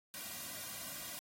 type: noise with comb filter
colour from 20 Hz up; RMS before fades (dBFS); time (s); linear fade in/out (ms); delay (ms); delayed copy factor
white; -45; 0.14-1.19; 0; 2.3; -1
effects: AAC 48 kbps